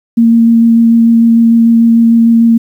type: tone with vibrato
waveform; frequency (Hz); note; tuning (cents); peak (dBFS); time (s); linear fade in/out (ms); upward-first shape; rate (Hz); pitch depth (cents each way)
sine; 230.3; A#3; -21; -3; 0.17-2.58; 10; square; 6.7; 8
effects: 7-bit